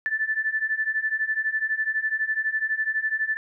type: beating tone pair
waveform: sine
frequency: 1749 / 1761 Hz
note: A6 / A6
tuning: -11 / +1 cents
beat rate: 12 Hz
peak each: -27 / -25 dBFS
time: 0.06-3.37 s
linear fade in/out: 0 ms
effects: none